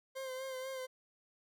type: tone with vibrato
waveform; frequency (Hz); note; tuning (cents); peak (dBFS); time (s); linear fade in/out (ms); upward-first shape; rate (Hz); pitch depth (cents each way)
40% pulse; 523.3; C5; 0; -39; 0.15-0.87; 20; sine; 4.1; 33
effects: none